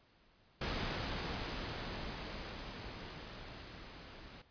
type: noise with level ramp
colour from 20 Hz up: pink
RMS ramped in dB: -37 to -53 dBFS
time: 0.61-4.42 s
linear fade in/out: 5 ms
effects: pink hiss -68 dBFS RMS until 4.5 s + resampled to 11025 Hz